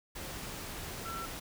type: tone in noise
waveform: sine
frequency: 1343 Hz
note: E6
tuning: 32 cents sharp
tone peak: -39 dBFS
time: 1.05-1.26 s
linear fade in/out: 10 ms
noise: pink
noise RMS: -42 dBFS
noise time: 0.15-1.4 s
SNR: 0 dB
effects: none